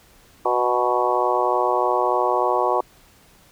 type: harmonic tone with a mistuned harmonic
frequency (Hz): 123.3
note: B2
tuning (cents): -2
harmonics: 3 / 4 / 5 / 6 / 7 / 8 / 9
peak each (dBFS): -25 / -25 / -25 / -25 / -25 / -25 / -25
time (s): 0.45-2.81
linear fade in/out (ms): 5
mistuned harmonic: 8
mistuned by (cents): -18
effects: pink hiss -53 dBFS RMS until 3.51 s